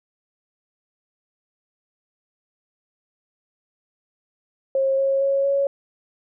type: tone with pitch steps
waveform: sine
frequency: 538 / 543.9 / 549.9 / 556 Hz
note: C5 / C#5 / C#5 / C#5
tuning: +48 / -33 / -14 / +5 cents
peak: -17 dBFS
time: 4.75-5.67 s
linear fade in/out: 2 ms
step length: 230 ms
effects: none